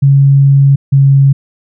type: tone pair in turn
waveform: sine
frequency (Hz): 138.59 / 137.63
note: C#3 / C#3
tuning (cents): 0 / -12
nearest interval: unison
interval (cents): 12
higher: first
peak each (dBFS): -3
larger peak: neither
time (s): 0.02-0.76 / 0.92-1.33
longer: first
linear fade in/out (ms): 10
effects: none